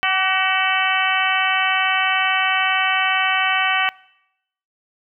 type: harmonic tone with a mistuned harmonic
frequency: 377.8 Hz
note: F#4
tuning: 36 cents sharp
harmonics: 2 / 3 / 4 / 5 / 6 / 7 / 8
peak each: -24 / -24 / -24 / -24 / -24 / -24 / -24 dBFS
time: 0.03-3.89 s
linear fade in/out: 0 ms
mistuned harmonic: 3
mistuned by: +35 cents
effects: noise-tail reverb RT60 0.8 s tail -22 dB re dry